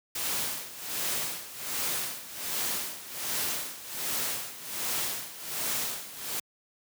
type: noise with tremolo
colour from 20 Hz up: white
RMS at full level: -30 dBFS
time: 0.15-6.4 s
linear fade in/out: 5 ms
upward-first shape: sine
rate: 1.3 Hz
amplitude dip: 80%
effects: high-pass 100 Hz 12 dB/octave